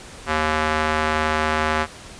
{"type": "tone with band-pass filter", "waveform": "square", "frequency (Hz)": 77.78, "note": "D#2", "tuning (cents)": 0, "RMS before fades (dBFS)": -21, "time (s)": [0.26, 1.87], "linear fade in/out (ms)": 50, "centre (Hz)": 1400, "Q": 1, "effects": ["pink hiss -40 dBFS RMS until 2.19 s", "resampled to 22050 Hz"]}